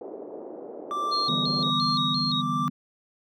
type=band-pass noise; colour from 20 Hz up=pink; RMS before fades=-39 dBFS; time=0.01-1.7 s; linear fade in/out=2 ms; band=330 to 590 Hz; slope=24 dB/octave
type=tone with tremolo; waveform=triangle; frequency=1174.7 Hz; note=D6; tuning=in tune; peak=-23 dBFS; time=0.91-2.68 s; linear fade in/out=0 ms; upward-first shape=sine; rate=1.3 Hz; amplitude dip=55%
type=tone with vibrato; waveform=sine; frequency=3997 Hz; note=B7; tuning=20 cents sharp; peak=-25 dBFS; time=1.11-2.42 s; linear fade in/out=20 ms; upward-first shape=square; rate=2.9 Hz; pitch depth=100 cents each way
type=chord; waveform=sine; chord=E minor seventh; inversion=third; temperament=equal; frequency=146.83 / 164.81 / 196 / 246.9 Hz; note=D3 / E3 / G3 / B3; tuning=0 / 0 / 0 / 0 cents; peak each=-33 / -33 / -34 / -30 dBFS; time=1.28-2.7 s; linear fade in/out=10 ms
effects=none